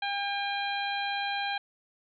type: harmonic tone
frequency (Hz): 803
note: G5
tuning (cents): +41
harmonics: 1 / 2 / 3 / 4 / 5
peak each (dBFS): -32 / -35 / -37 / -38 / -39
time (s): 0.02-1.58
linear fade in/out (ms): 5
effects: none